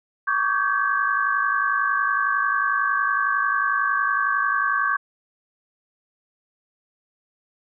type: tone cluster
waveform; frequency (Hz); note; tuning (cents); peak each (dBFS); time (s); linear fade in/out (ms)
sine; 1122 / 1173 / 1561 / 1673; C#6 / D6 / G6 / G#6; +21 / -2 / -8 / +12; -23 / -27 / -23 / -28; 0.27-4.97; 10
effects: none